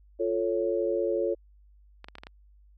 sine chord, F augmented, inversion none, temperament equal, 349.2 / 440 / 554.4 Hz, F4 / A4 / C#5, 0 / 0 / 0 cents, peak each -29 dBFS, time 0.19-1.35 s, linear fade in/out 20 ms
clicks, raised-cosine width 0.3 ms, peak -26 dBFS, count 6, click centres 2.044 / 2.085 / 2.154 / 2.184 / 2.235 / 2.269 s
effects added 50 Hz sine -54 dBFS peak until 2.77 s

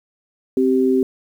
sine tone pair together, 261.6 / 387.9 Hz, C4 / G4, 0 / -18 cents, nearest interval perfect fifth, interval 682 cents, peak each -16 dBFS, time 0.57-1.03 s, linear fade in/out 2 ms, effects 8-bit

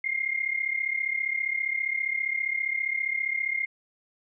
sine tone pair together, 2101 / 2136 Hz, C7 / C7, +7 / +35 cents, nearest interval unison, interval 28 cents, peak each -29 / -28 dBFS, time 0.04-3.66 s, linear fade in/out 5 ms, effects none

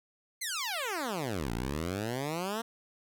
10% pulse exponential two-way sweep, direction down then up, 2163 to 55 to 235.2 Hz, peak -24 dBFS, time 0.41-2.62 s, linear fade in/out 10 ms, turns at 1.52 s, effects none

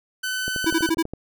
sawtooth tone, 1513 Hz, F#6, 38 cents sharp, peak -21 dBFS, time 0.23-0.9 s, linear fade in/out 10 ms
click train, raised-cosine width 2 ms, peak -18 dBFS, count 9, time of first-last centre 0.48-1.136 s, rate 12.2 Hz
square tone bursts, 327.4 Hz, E4, 12 cents flat, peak -18 dBFS, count 5, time 0.66-1.027 s, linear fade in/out 10 ms, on 47 ms, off 33 ms
effects none

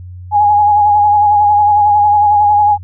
sine tone with vibrato, 830.6 Hz, G#5, in tune, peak -6 dBFS, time 0.31-2.78 s, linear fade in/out 50 ms, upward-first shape sine, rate 11 Hz, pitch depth 31 cents each way, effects added 90 Hz sine -27 dBFS peak until 2.83 s

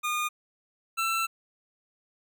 25% pulse tone pair in turn, 1220 / 1338.5 Hz, D#6 / E6, -34 / +26 cents, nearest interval major second, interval 160 cents, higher second, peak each -23 / -22 dBFS, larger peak second, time 0.03-0.29 / 0.97-1.27 s, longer second, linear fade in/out 20 ms, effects none

